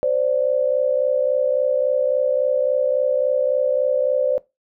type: tone pair together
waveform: sine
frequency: 519 / 582.6 Hz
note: C5 / D5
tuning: -14 / -14 cents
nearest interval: major second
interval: 200 cents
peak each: -19 dBFS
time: 0.03-4.38 s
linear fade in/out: 0 ms
effects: noise-tail reverb RT60 0.2 s tail -19 dB re dry